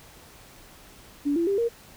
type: tone with pitch steps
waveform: sine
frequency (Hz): 287.3 / 337.7 / 397 / 466.7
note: D4 / E4 / G4 / A#4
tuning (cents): -38 / +42 / +22 / +2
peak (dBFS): -21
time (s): 1.25-1.69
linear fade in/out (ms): 20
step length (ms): 110
effects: pink hiss -50 dBFS RMS until 1.96 s